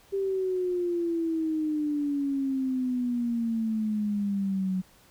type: exponential sweep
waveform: sine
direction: down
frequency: 395.5 to 184.4 Hz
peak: -25 dBFS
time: 0.12-4.82 s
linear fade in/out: 20 ms
effects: pink hiss -58 dBFS RMS until 5.1 s